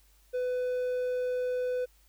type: tone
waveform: triangle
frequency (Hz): 500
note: B4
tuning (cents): +21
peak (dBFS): -26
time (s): 0.33-1.86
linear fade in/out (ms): 20
effects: added 50 Hz sine -61 dBFS peak until 2.08 s + white hiss -66 dBFS RMS until 2.08 s